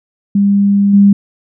sine tone with level steps, 200.5 Hz, G3, 39 cents sharp, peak -7 / -3 dBFS, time 0.35-1.13 s, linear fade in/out 5 ms, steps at 0.93 s, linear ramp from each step 10 ms, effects none

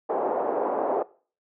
pink band-pass noise, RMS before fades -26 dBFS, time 0.09-1.03 s, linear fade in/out 10 ms, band 380 to 870 Hz, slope 24 dB/octave, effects noise-tail reverb RT60 0.4 s tail -20 dB re dry

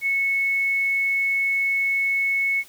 sine tone, 2202 Hz, C#7, 12 cents flat, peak -19 dBFS, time 0.01-2.64 s, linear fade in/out 50 ms, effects white hiss -49 dBFS RMS until 2.68 s

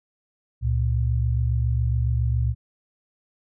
sine tone pair together, 69.3 / 116.54 Hz, C#2 / A#2, 0 / 0 cents, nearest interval major sixth, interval 900 cents, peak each -22 dBFS, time 0.61-2.55 s, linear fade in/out 50 ms, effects none

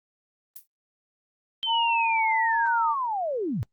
violet noise with exponential decay, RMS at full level -36 dBFS, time 0.56-0.67 s, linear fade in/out 0 ms, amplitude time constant 23 ms
sine linear sweep, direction down, 3136 to 87.31 Hz, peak -25 dBFS, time 1.63-3.63 s, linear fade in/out 0 ms
sine tone with vibrato, 908 Hz, A#5, 46 cents flat, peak -22 dBFS, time 1.66-2.96 s, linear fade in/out 50 ms, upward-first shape sine, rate 1.2 Hz, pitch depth 39 cents each way
effects noise-tail reverb RT60 0.1 s tail -24 dB re dry + Opus 32 kbps

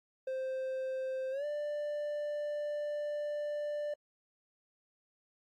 triangle tone with pitch glide, 523.3 to 590.8 Hz, C5 to D5, 0 to +10 cents, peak -32 dBFS, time 0.27-3.94 s, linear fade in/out 5 ms, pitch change +210 cents, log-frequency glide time 1.31-1.45 s, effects AAC 64 kbps

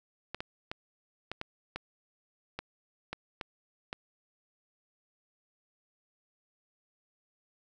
clicks, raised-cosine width 0.3 ms, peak -20 dBFS, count 10, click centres 0.346 / 0.405 / 0.715 / 1.316 / 1.414 / 1.76 / 2.59 / 3.13 / 3.412 / 3.929 s, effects none

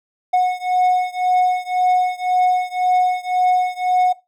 triangle beating tone pair, 730 / 731.9 Hz, F#5 / F#5, -24 / -19 cents, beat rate 1.9 Hz, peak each -15 / -16 dBFS, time 0.33-4.13 s, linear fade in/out 10 ms, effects noise-tail reverb RT60 0.2 s tail -17 dB re dry

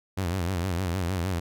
sawtooth tone with vibrato, 90.1 Hz, F#2, 45 cents flat, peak -22 dBFS, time 0.17-1.4 s, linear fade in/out 10 ms, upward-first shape sine, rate 6.5 Hz, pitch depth 130 cents each way, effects none

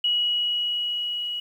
sine tone with level ramp, 2914 Hz, F#7, 27 cents flat, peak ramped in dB -19 to -27 dBFS, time 0.04-1.4 s, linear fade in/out 5 ms, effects 9-bit

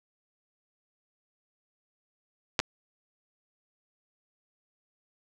clicks, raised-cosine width 0.2 ms, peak -6 / -10 dBFS, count 2, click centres 2.592 / 2.6 s, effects none

